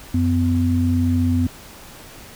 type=tone pair together; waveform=sine; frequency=90.96 / 251.7 Hz; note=F#2 / B3; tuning=-29 / +33 cents; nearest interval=octave + tritone; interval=1762 cents; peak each=-18 dBFS; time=0.14-1.47 s; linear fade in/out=5 ms; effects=pink hiss -41 dBFS RMS until 2.35 s